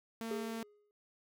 sawtooth tone, 226.7 Hz, A#3, 48 cents flat, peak -35 dBFS, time 0.21-0.63 s, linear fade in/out 0 ms
triangle tone with exponential decay, 415.3 Hz, G#4, in tune, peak -33 dBFS, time 0.31-0.91 s, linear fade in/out 1 ms, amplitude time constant 130 ms
effects none

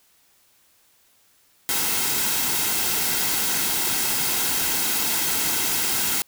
white noise with comb filter, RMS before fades -23 dBFS, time 1.69-6.22 s, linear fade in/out 0 ms, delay 1.7 ms, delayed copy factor -0.5, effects white hiss -60 dBFS RMS until 6.27 s

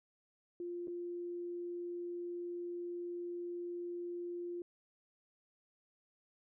sine tone with dropouts, 349.2 Hz, F4, in tune, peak -39 dBFS, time 0.6-4.62 s, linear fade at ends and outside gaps 2 ms, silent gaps 0.873-0.88 s, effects none

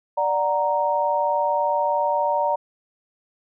sine chord, D augmented, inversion none, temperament equal, 587.3 / 740 / 932.3 Hz, D5 / F#5 / A#5, 0 / 0 / 0 cents, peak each -23 / -27 / -21 dBFS, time 0.17-2.56 s, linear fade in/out 10 ms, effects none

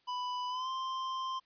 square tone with pitch glide, 993 to 1046.6 Hz, B5 to C6, +9 to 0 cents, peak -35 dBFS, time 0.07-1.4 s, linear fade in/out 20 ms, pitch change +91 cents, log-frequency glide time 0.49-0.69 s, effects white hiss -72 dBFS RMS until 1.45 s + resampled to 11025 Hz

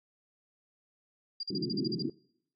sine tone bursts, 4792 Hz, D8, 34 cents sharp, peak -33 dBFS, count 9, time 1.4-2.025 s, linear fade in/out 5 ms, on 33 ms, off 41 ms
white band-pass noise, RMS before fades -34 dBFS, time 1.5-2.1 s, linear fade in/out 5 ms, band 130 to 390 Hz, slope 96 dB/octave
effects noise-tail reverb RT60 0.7 s tail -23 dB re dry + AAC 48 kbps

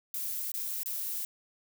violet noise with dropouts, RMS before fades -35 dBFS, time 0.14-1.25 s, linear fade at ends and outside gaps 1 ms, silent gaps 0.518-0.54 / 0.833-0.859 s, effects none

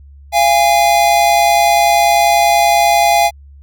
square tone pair together, 688.7 / 819 Hz, F5 / G#5, -24 / -24 cents, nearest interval minor third, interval 300 cents, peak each -12 dBFS, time 0.32-3.31 s, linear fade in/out 50 ms, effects added 70 Hz sine -36 dBFS peak until 3.62 s

